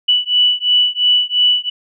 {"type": "beating tone pair", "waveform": "sine", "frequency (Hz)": [2960, 2962.9], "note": ["F#7", "F#7"], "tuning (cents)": [0, 2], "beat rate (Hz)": 2.9, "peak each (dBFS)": -14, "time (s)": [0.08, 1.7], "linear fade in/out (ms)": 10, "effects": []}